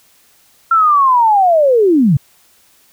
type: linear sweep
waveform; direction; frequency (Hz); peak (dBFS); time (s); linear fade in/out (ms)
sine; down; 1366 to 123.8; -7; 0.71-2.17; 5
effects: white hiss -51 dBFS RMS until 2.92 s